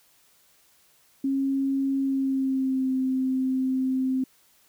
sine tone with pitch glide, 271.7 to 260.8 Hz, C#4 to C4, -35 to -5 cents, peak -22 dBFS, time 1.24-4.24 s, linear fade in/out 5 ms, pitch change -70 cents, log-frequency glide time 1.99-2.93 s, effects white hiss -61 dBFS RMS until 4.68 s

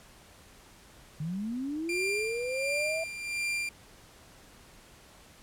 sine linear sweep, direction up, 146.83 to 659.3 Hz, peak -31 dBFS, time 1.2-3.04 s, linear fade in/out 5 ms
40% pulse tone with tremolo, 2383 Hz, D7, 25 cents sharp, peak -28 dBFS, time 1.89-3.69 s, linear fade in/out 2 ms, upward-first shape sine, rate 1.4 Hz, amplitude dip 65%
effects pink hiss -55 dBFS RMS until 5.42 s + low-pass 12000 Hz 12 dB/octave

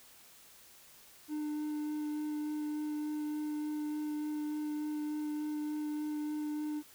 triangle tone with vibrato, 301.1 Hz, D4, 43 cents sharp, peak -32 dBFS, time 1.28-6.83 s, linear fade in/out 50 ms, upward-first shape sine, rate 3.4 Hz, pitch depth 9 cents each way, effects white hiss -58 dBFS RMS until 6.94 s

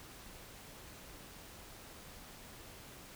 silence, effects pink hiss -53 dBFS RMS until 3.15 s

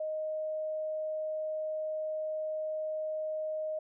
sine tone, 622.3 Hz, D#5, in tune, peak -32 dBFS, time 0-3.79 s, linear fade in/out 5 ms, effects none

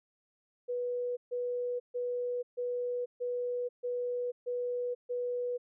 sine tone bursts, 490 Hz, B4, 14 cents flat, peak -31 dBFS, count 8, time 0.68-5.58 s, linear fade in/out 20 ms, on 490 ms, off 140 ms, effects none

